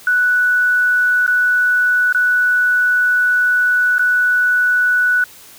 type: tone with dropouts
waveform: sine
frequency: 1480 Hz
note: F#6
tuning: in tune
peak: -11 dBFS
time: 0.07-5.24 s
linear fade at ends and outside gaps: 2 ms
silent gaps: 1.265-1.277 / 2.126-2.147 / 3.983-3.993 s
effects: white hiss -41 dBFS RMS until 5.58 s